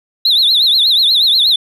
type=tone with vibrato; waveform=sine; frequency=3831 Hz; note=A#7; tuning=47 cents sharp; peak=-6 dBFS; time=0.25-1.56 s; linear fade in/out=5 ms; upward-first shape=triangle; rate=8.3 Hz; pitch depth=210 cents each way; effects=tanh soft clip ceiling -6 dBFS